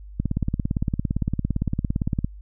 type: click train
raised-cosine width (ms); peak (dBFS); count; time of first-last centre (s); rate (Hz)
5; -10; 37; 0.2-2.245; 17.6
effects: added 50 Hz sine -38 dBFS peak until 2.41 s